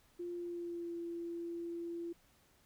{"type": "tone with pitch glide", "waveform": "sine", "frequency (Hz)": [349.2, 340.2], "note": ["F4", "F4"], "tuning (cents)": [0, -45], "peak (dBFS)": -39, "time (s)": [0.19, 2.13], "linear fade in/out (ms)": 10, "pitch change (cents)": -45, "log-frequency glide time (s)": [0.33, 0.96], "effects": ["pink hiss -69 dBFS RMS until 2.65 s"]}